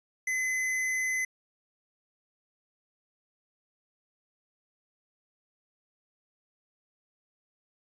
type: tone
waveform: square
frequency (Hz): 2033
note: B6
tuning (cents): +50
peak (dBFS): -28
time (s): 0.27-1.25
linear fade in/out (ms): 5
effects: resampled to 22050 Hz